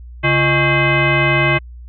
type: tone with frequency modulation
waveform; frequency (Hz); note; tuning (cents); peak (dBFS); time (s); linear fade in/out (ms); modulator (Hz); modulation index
sine; 1102; C#6; -11; -11; 0.23-1.59; 20; 482; 3.1
effects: added 60 Hz sine -32 dBFS peak until 1.88 s